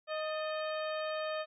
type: harmonic tone with a mistuned harmonic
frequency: 622.3 Hz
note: D#5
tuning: in tune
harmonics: 1 / 2 / 3 / 4 / 5 / 6 / 7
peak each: -35 / -41 / -45 / -47 / -49 / -51 / -52 dBFS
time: 0.07-1.46 s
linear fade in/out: 50 ms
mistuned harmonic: 3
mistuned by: -74 cents
effects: none